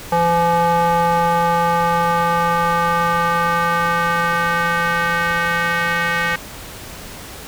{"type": "tone with band-pass filter sweep", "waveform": "square", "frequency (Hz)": 170.2, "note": "F3", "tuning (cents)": -44, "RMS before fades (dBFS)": -17, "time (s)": [0.12, 6.36], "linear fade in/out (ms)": 5, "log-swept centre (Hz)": [800, 1800], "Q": 2.4, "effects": ["pink hiss -34 dBFS RMS until 7.47 s"]}